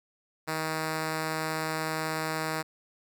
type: tone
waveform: 5% pulse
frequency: 158.2 Hz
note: D#3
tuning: 29 cents sharp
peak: -18 dBFS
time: 0.47-2.63 s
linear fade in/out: 20 ms
effects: none